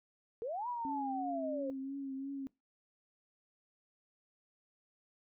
sine linear two-way sweep, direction up then down, 432 to 987.8 to 522 Hz, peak -36 dBFS, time 0.42-1.7 s, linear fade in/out 0 ms, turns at 0.68 s
sine tone with vibrato, 272.3 Hz, C#4, 31 cents flat, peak -38 dBFS, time 0.85-2.47 s, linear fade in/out 0 ms, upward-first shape triangle, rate 2.9 Hz, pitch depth 46 cents each way
effects noise-tail reverb RT60 0.2 s tail -21 dB re dry

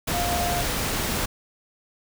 sine tone in noise, 701 Hz, F5, 6 cents sharp, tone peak -26 dBFS, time 0.13-0.62 s, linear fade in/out 10 ms, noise pink, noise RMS -26 dBFS, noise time 0.07-1.26 s, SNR -3 dB, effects none

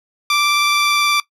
15% pulse tone with vibrato, 1173 Hz, D6, 2 cents flat, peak -7 dBFS, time 0.3-1.2 s, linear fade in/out 2 ms, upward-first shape square, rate 19 Hz, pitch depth 10 cents each way, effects noise-tail reverb RT60 0.1 s tail -18 dB re dry + low-pass 10000 Hz 12 dB/octave

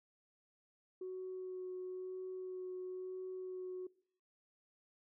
sine tone with vibrato, 370 Hz, F#4, in tune, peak -40 dBFS, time 1.01-3.87 s, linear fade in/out 5 ms, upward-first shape sine, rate 1 Hz, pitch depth 11 cents each way, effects noise-tail reverb RT60 0.6 s tail -22 dB re dry + tanh soft clip ceiling -37 dBFS

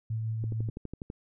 sine tone with tremolo, 111.3 Hz, A2, 20 cents sharp, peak -28 dBFS, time 0.1-0.7 s, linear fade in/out 5 ms, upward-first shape triangle, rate 6.5 Hz, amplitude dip 25%
click train, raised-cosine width 3 ms, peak -25 dBFS, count 9, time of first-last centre 0.44-1.101 s, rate 12.1 Hz
effects none

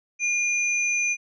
sine tone pair together, 2418 / 6132 Hz, D7 / G8, +50 / -39 cents, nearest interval octave + major third, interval 1611 cents, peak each -22 / -28 dBFS, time 0.19-1.17 s, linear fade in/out 50 ms, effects none

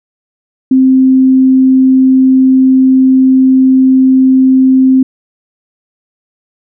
sine tone, 261.6 Hz, C4, in tune, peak -3 dBFS, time 0.71-5.03 s, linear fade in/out 5 ms, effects none

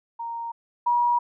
sine tone pair in turn, 930 / 960 Hz, A#5 / B5, -4 / -49 cents, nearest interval minor second, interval 55 cents, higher second, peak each -29 / -18 dBFS, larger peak second, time 0.19-0.52 / 0.86-1.19 s, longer neither, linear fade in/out 10 ms, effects none

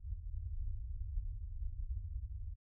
pink low-pass noise, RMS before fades -41 dBFS, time 0-2.56 s, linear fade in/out 50 ms, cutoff 100 Hz, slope 96 dB/octave, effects none

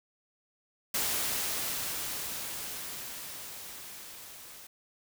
white noise with level ramp, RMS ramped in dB -30 to -49 dBFS, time 0.94-4.67 s, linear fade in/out 5 ms, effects none

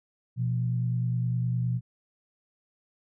sine tone pair together, 122.19 / 171.9 Hz, B2 / F3, -18 / -27 cents, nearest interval tritone, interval 591 cents, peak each -25 / -33 dBFS, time 0.36-1.81 s, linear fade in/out 50 ms, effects none

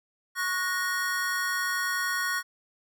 square chord, F# major, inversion second, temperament equal with one note detuned, 1108.7 / 1458.8 / 1864.7 Hz, C#6 / F#6 / A#6, 0 / -25 / 0 cents, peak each -34 / -31 / -31 dBFS, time 0.35-2.43 s, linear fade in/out 50 ms, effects none

